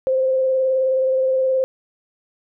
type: tone with vibrato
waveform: sine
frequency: 523.3 Hz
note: C5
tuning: in tune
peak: -15 dBFS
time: 0.07-1.64 s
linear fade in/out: 0 ms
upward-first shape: square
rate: 19 Hz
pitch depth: 15 cents each way
effects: none